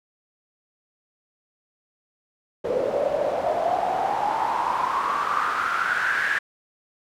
pink noise with band-pass filter sweep, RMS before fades -24 dBFS, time 2.64-6.39 s, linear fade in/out 10 ms, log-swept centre 490 to 1700 Hz, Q 7.9, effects none

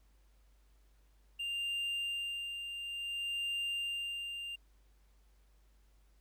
triangle tone with tremolo, 2794 Hz, F7, in tune, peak -32 dBFS, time 1.39-4.56 s, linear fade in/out 10 ms, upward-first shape sine, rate 0.57 Hz, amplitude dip 50%, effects added 50 Hz sine -63 dBFS peak until 6.2 s + pink hiss -75 dBFS RMS until 6.2 s

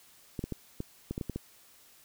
clicks, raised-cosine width 3 ms, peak -21 dBFS, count 9, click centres 0.392 / 0.44 / 0.523 / 0.804 / 1.11 / 1.179 / 1.212 / 1.297 / 1.36 s, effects white hiss -59 dBFS RMS until 2.04 s

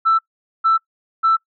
sine tone bursts, 1327 Hz, E6, 11 cents sharp, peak -10 dBFS, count 3, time 0.05-1.37 s, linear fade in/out 20 ms, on 140 ms, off 450 ms, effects noise-tail reverb RT60 0.1 s tail -23 dB re dry + tanh soft clip ceiling -8 dBFS

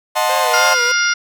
40% pulse chord, D# diminished seventh, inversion none, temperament equal with one note detuned, 622.3 / 732.3 / 880 / 1046.5 Hz, D#5 / F#5 / A5 / C6, 0 / -18 / 0 / 0 cents, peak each -19 dBFS, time 0.15-0.75 s, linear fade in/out 20 ms
sawtooth tone with vibrato, 510 Hz, C5, 44 cents flat, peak -18 dBFS, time 0.29-0.92 s, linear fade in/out 5 ms, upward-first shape sine, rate 3.2 Hz, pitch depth 100 cents each way
harmonic tone, 705 Hz, F5, 16 cents sharp, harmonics 2 / 3 / 4 / 5 / 6 / 7 / 8, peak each -15 / -21 / -26 / -30 / -31 / -25 / -21 dBFS, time 0.53-1.14 s, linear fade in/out 10 ms
effects none

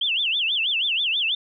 sine tone with vibrato, 3055 Hz, G7, 45 cents flat, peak -20 dBFS, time 0.01-1.35 s, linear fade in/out 5 ms, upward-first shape sine, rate 6.2 Hz, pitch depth 270 cents each way, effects none

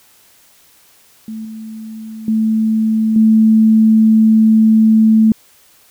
sine tone with level steps, 220 Hz, A3, in tune, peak -23 / -26 / -11 / -6 dBFS, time 1.28-5.32 s, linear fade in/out 2 ms, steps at 1.45 / 2.28 / 3.16 s, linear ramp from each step 2 ms, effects white hiss -49 dBFS RMS until 5.9 s

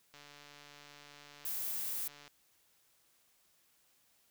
click train, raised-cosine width 0.2 ms, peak -37 dBFS, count 311, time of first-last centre 0.14-2.278 s, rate 145 Hz
violet noise, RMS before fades -38 dBFS, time 1.45-2.08 s, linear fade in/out 5 ms
effects white hiss -71 dBFS RMS until 4.3 s

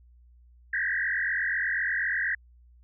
sine tone with frequency modulation, 1760 Hz, A6, in tune, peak -25 dBFS, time 0.73-2.35 s, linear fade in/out 5 ms, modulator 44.1 Hz, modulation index 4.5, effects added 60 Hz sine -53 dBFS peak until 2.83 s

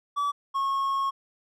triangle tone pair in turn, 1148 / 1092.1 Hz, D6 / C#6, -40 / -26 cents, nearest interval minor second, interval 86 cents, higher first, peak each -22 dBFS, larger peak neither, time 0.16-0.32 / 0.54-1.11 s, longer second, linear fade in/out 20 ms, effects none

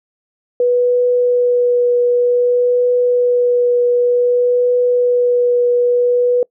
sine tone with vibrato, 489.2 Hz, B4, 16 cents flat, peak -10 dBFS, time 0.6-6.43 s, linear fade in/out 2 ms, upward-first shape triangle, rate 0.54 Hz, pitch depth 12 cents each way, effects noise-tail reverb RT60 0.1 s tail -24 dB re dry

